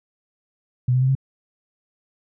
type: tone with pitch steps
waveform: sine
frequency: 124.8 / 127.86 / 131 / 134.22 Hz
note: B2 / C3 / C3 / C3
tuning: +19 / -40 / +2 / +45 cents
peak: -15 dBFS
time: 0.88-1.152 s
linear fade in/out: 5 ms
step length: 68 ms
effects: none